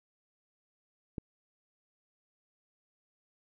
click, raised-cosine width 3 ms, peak -23 dBFS, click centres 1.182 s, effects none

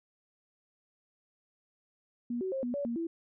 sine tone with pitch steps, 239.9 / 376.7 / 534 / 243.9 / 570 / 234.9 / 332.7 Hz, A#3 / F#4 / C5 / B3 / C#5 / A#3 / E4, +50 / +31 / +35 / -21 / +48 / +13 / +16 cents, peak -31 dBFS, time 2.3-3.07 s, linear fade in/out 5 ms, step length 110 ms, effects none

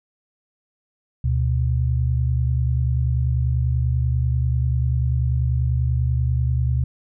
sine tone pair together, 73.23 / 123.47 Hz, D2 / B2, -4 / 0 cents, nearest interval major sixth, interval 904 cents, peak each -20 / -20 dBFS, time 1.24-6.84 s, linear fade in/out 5 ms, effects none

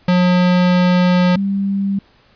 square / sine tone pair in turn, 179.8 / 197.25 Hz, F#3 / G3, -49 / +11 cents, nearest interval major second, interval 160 cents, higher second, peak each -11 / -15 dBFS, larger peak first, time 0.08-1.36 / 1.36-1.99 s, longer first, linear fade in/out 5 ms, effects pink hiss -52 dBFS RMS until 2.35 s + resampled to 11025 Hz

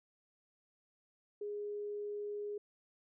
sine tone, 413.5 Hz, G#4, 8 cents flat, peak -38 dBFS, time 1.41-2.58 s, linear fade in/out 5 ms, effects none

